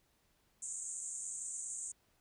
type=band-pass noise; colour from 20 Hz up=pink; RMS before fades=-43 dBFS; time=0.62-1.92 s; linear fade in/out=5 ms; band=6700 to 8800 Hz; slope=96 dB/octave; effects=pink hiss -74 dBFS RMS until 2.2 s